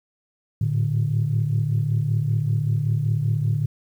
sine tone cluster, 106.7 / 111.9 / 147.8 Hz, G#2 / A2 / D3, +47 / +30 / +11 cents, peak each -27 / -21 / -22 dBFS, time 0.61-3.66 s, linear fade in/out 5 ms, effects tanh soft clip ceiling -12 dBFS + 9-bit

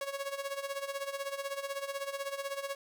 sawtooth tone with tremolo, 554.4 Hz, C#5, in tune, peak -29 dBFS, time 0.01-2.75 s, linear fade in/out 2 ms, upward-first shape sine, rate 16 Hz, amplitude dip 75%, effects none

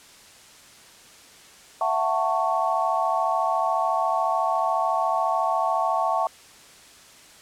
sine chord, F# minor seventh, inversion third, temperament just, 666 / 740 / 888 / 1110 Hz, E5 / F#5 / A5 / C#6, +18 / 0 / +16 / +2 cents, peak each -26 dBFS, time 1.81-6.27 s, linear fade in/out 2 ms, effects white hiss -49 dBFS RMS until 7.41 s + low-pass 9000 Hz 12 dB/octave

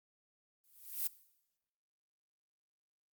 violet noise with exponential growth, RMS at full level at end -32 dBFS, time 0.64-1.07 s, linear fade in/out 2 ms, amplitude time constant 92 ms, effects noise-tail reverb RT60 0.9 s tail -20 dB re dry + Opus 32 kbps

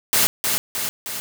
white noise with echo, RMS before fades -17 dBFS, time 0.13-0.27 s, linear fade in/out 0 ms, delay 310 ms, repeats 3, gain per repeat -4 dB, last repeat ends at 1.2 s, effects none

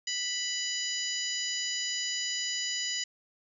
harmonic tone, 987.8 Hz, B5, in tune, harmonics 2 / 3 / 4 / 5 / 6 / 7, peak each -38 / -36 / -41 / -36 / -41 / -36 dBFS, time 0.07-3.04 s, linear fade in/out 5 ms, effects none

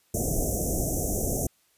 pink band-stop noise, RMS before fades -27 dBFS, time 0.14-1.47 s, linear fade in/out 5 ms, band 730 to 5800 Hz, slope 96 dB/octave, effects white hiss -66 dBFS RMS until 1.77 s + resampled to 32000 Hz

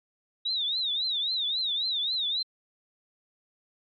sine tone with vibrato, 3769 Hz, A#7, 18 cents sharp, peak -26 dBFS, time 0.45-2.43 s, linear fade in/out 10 ms, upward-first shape triangle, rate 3.7 Hz, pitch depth 180 cents each way, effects AAC 64 kbps

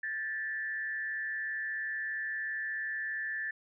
sine tone with frequency modulation, 1755 Hz, A6, 5 cents flat, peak -33 dBFS, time 0.03-3.51 s, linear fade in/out 5 ms, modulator 143 Hz, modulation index 0.59, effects none

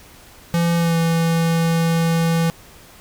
square tone with pitch glide, 169.6 to 165.73 Hz, E3 to E3, +50 to +10 cents, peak -16 dBFS, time 0.54-2.5 s, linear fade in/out 0 ms, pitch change -40 cents, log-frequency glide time 0.76-0.97 s, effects pink hiss -45 dBFS RMS until 3 s

